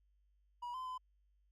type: tone with pitch steps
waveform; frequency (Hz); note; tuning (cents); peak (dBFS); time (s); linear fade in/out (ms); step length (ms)
triangle; 967 / 1027 / 1017; B5 / C6 / C6; -37 / -33 / -50; -39; 0.62-0.98; 10; 120
effects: added 50 Hz sine -70 dBFS peak until 1.51 s